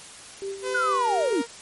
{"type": "tone with tremolo", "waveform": "sine", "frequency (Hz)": 392, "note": "G4", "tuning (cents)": 0, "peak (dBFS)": -28, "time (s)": [0.42, 1.33], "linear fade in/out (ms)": 0, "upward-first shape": "sine", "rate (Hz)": 4.4, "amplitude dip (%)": 65}
{"type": "tone with pitch glide", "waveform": "sawtooth", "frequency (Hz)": [507, 467.6], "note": ["B4", "A#4"], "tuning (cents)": [45, 5], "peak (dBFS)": -24, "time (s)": [0.62, 1.47], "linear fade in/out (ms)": 50, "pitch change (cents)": -140, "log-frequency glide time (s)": [0.9, 1.1]}
{"type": "linear sweep", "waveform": "sine", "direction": "down", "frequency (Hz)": [1507, 246.9], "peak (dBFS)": -21, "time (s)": [0.74, 1.42], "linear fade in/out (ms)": 10}
{"effects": ["white hiss -43 dBFS RMS until 1.61 s", "MP3 48 kbps"]}